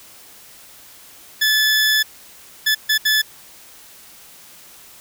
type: tone bursts at uneven times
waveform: 20% pulse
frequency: 1731 Hz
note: A6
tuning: 29 cents flat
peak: -9 dBFS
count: 4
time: 1.41-2.03 / 2.66-2.75 / 2.89-2.98 / 3.05-3.22 s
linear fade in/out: 10 ms
effects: white hiss -44 dBFS RMS until 5 s